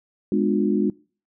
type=chord; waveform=sine; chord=G# diminished seventh; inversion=none; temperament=just; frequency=207.7 / 249.2 / 299 / 358.8 Hz; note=G#3 / B3 / D4 / F4; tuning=0 / +16 / +31 / +47 cents; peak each=-21 / -27 / -23 / -24 dBFS; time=0.32-0.9 s; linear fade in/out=2 ms; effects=noise-tail reverb RT60 0.4 s tail -24 dB re dry